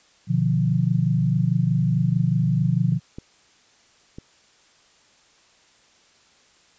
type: chord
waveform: sine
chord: B diminished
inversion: none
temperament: equal with one note detuned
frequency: 123.47 / 149.83 / 174.61 Hz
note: B2 / D3 / F3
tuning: 0 / +35 / 0 cents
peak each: -22 dBFS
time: 0.27-3 s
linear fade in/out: 50 ms
type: clicks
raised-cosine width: 3 ms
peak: -29 / -21 / -23 dBFS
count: 3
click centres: 2.922 / 3.185 / 4.185 s
effects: white hiss -57 dBFS RMS until 6.78 s + resampled to 16000 Hz